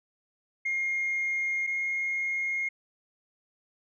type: tone pair in turn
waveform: sine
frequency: 2133 / 2143 Hz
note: C7 / C7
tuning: +33 / +41 cents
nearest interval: unison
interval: 8 cents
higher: second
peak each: -25 / -26 dBFS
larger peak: first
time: 0.65-1.67 / 1.67-2.69 s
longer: neither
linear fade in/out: 10 ms
effects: tanh soft clip ceiling -23 dBFS